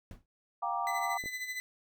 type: noise with exponential decay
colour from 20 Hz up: brown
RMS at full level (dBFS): -40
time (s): 0.11-0.26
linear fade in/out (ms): 1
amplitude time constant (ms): 31
type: chord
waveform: sine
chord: G minor seventh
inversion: third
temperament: just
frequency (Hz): 705.6 / 784 / 940.8 / 1176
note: F5 / G5 / Bb5 / D6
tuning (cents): +18 / 0 / +16 / +2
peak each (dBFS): -36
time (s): 0.62-1.18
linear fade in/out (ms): 10
type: tone with tremolo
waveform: 40% pulse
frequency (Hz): 2010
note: B6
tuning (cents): +30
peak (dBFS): -33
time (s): 0.87-1.6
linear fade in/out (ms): 0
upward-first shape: sine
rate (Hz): 13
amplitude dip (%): 60
type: clicks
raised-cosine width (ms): 2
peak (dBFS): -32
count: 2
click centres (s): 1.239 / 1.259
effects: none